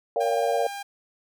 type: chord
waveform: sine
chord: G half-diminished seventh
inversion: first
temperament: equal with one note detuned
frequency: 466.2 / 565.4 / 698.5 / 784 Hz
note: Bb4 / Db5 / F5 / G5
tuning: 0 / +34 / 0 / 0 cents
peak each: -26 / -26 / -26 / -31 dBFS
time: 0.16-0.67 s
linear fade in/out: 2 ms
type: tone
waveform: sawtooth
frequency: 802 Hz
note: G5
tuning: 39 cents sharp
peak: -29 dBFS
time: 0.2-0.83 s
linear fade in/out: 10 ms
effects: none